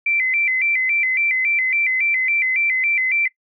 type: tone with vibrato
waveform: sine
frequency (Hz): 2188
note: C#7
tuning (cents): -23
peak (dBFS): -16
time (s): 0.06-3.28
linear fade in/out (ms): 5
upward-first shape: square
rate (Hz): 3.6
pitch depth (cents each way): 120
effects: noise-tail reverb RT60 0.1 s tail -21 dB re dry